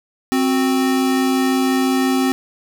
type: tone pair together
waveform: square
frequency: 262.5 / 368.2 Hz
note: C4 / F#4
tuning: +6 / -8 cents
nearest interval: tritone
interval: 586 cents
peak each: -16 / -23 dBFS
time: 0.32-2.32 s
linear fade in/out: 0 ms
effects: none